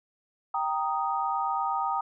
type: chord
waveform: sine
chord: Eb major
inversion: first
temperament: equal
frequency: 784 / 932.3 / 1244.5 Hz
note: G5 / Bb5 / Eb6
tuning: 0 / 0 / 0 cents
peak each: -30 / -30 / -30 dBFS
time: 0.54-2.01 s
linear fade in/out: 5 ms
effects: none